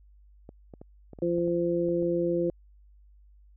clicks, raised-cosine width 2 ms, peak -30 dBFS, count 9, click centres 0.491 / 0.738 / 0.815 / 1.133 / 1.188 / 1.383 / 1.478 / 1.887 / 2.026 s
harmonic tone, 172 Hz, F3, 26 cents flat, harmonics 1 / 2 / 3, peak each -32 / -26 / -29 dBFS, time 1.22-2.5 s, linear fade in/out 2 ms
effects added 50 Hz sine -53 dBFS peak until 3.56 s

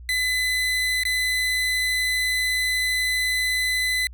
30% pulse tone with dropouts, 2011 Hz, B6, 31 cents sharp, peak -18 dBFS, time 0.09-4.07 s, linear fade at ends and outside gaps 1 ms, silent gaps 1.035-1.052 s, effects added 60 Hz sine -38 dBFS peak until 4.13 s

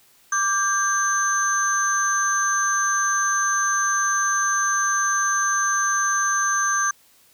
sine tone cluster, 1171 / 1590 / 6200 Hz, D6 / G6 / G8, -5 / +24 / -20 cents, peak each -22 dBFS, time 0.32-6.91 s, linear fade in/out 5 ms, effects tanh soft clip ceiling -12 dBFS + white hiss -56 dBFS RMS until 7.33 s

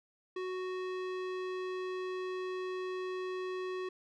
square tone with low-pass filter, 370 Hz, F#4, in tune, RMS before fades -38 dBFS, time 0.36-3.89 s, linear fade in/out 5 ms, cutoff 3300 Hz, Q 0.81, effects none

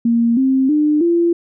sine tone with pitch steps, 233.1 / 264.7 / 300.6 / 341.3 Hz, A#3 / C4 / D4 / F4, 0 / +20 / +40 / -40 cents, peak -11 dBFS, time 0.05-1.33 s, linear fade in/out 5 ms, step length 320 ms, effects none

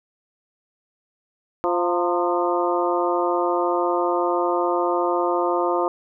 harmonic tone with a mistuned harmonic, 174.61 Hz, F3, in tune, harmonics 2 / 3 / 4 / 5 / 6 / 7, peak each -23 / -25 / -26 / -27 / -28 / -28 dBFS, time 1.64-5.88 s, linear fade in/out 0 ms, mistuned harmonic 5, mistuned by +63 cents, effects none

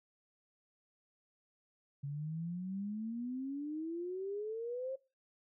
sine exponential sweep, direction up, 138.59 to 540 Hz, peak -37 dBFS, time 2.03-4.96 s, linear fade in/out 10 ms, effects noise-tail reverb RT60 0.3 s tail -22 dB re dry

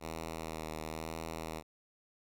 5% pulse tone with vibrato, 79.9 Hz, D#2, 47 cents sharp, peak -28 dBFS, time 0-1.63 s, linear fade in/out 50 ms, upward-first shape sine, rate 1 Hz, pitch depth 27 cents each way, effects none

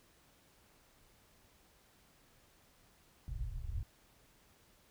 pink low-pass noise, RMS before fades -40 dBFS, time 3.28-3.83 s, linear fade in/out 2 ms, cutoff 130 Hz, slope 96 dB/octave, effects pink hiss -67 dBFS RMS until 4.9 s

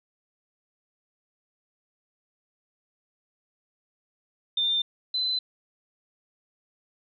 sine tone pair in turn, 3597 / 4037 Hz, A7 / B7, +37 / +37 cents, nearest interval major second, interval 200 cents, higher second, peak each -22 / -24 dBFS, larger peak first, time 4.57-4.82 / 5.14-5.39 s, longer neither, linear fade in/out 5 ms, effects none

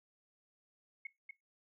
sine tone with echo, 2177 Hz, C#7, 32 cents flat, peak -40 dBFS, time 1.05-1.07 s, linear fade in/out 5 ms, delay 240 ms, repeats 1, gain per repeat -4 dB, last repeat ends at 1.31 s, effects noise-tail reverb RT60 0.2 s tail -18 dB re dry

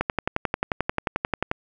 click train, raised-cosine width 0.5 ms, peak -7 dBFS, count 18, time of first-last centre 0.01-1.514 s, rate 11.3 Hz, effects none

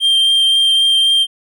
triangle tone with vibrato, 3172 Hz, G7, 20 cents sharp, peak -8 dBFS, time 0-1.27 s, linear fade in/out 50 ms, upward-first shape triangle, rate 3.8 Hz, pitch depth 10 cents each way, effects none

